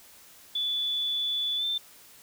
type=tone with pitch glide; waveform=sine; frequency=3461 to 3558 Hz; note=A7 to A7; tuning=-29 to +19 cents; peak=-26 dBFS; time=0.55-1.78 s; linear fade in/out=5 ms; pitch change=+48 cents; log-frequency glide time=1.57-1.64 s; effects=white hiss -53 dBFS RMS until 2.22 s